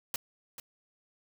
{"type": "noise with echo", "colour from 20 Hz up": "white", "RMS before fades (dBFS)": -33, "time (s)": [0.14, 0.16], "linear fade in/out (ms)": 2, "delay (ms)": 440, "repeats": 1, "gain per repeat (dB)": -11, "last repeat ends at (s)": 0.6, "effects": []}